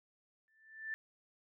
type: tone with exponential growth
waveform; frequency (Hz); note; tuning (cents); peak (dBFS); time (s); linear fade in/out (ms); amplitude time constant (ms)
sine; 1768; A6; +8; -35; 0.48-0.94; 0; 100
effects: none